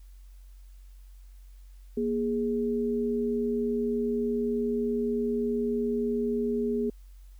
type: tone pair together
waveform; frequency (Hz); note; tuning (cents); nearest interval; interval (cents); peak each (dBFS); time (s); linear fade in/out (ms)
sine; 237.9 / 414.6; A#3 / G#4; +35 / -3; minor seventh; 962; -28; 1.97-6.9; 5
effects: added 46 Hz sine -46 dBFS peak until 7.39 s + white hiss -67 dBFS RMS until 7.39 s